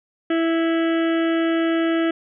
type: harmonic tone with a mistuned harmonic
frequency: 329.6 Hz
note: E4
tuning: in tune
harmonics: 1 / 2 / 4 / 5 / 6 / 7 / 8 / 9 / 10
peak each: -18 / -26 / -31 / -32 / -34 / -40 / -41 / -37 / -41 dBFS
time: 0.3-2.11 s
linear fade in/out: 5 ms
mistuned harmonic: 7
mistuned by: -28 cents
effects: none